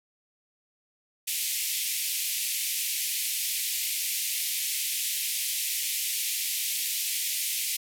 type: band-pass noise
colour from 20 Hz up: white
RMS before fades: -30 dBFS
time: 1.27-7.77 s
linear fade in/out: 10 ms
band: 2100 to 15000 Hz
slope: 48 dB/octave
effects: none